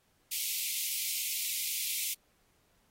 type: high-pass noise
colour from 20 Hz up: white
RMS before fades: -34 dBFS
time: 0.31-2.14 s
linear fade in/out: 10 ms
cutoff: 2100 Hz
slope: 96 dB/octave
effects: pink hiss -71 dBFS RMS until 2.9 s + AAC 48 kbps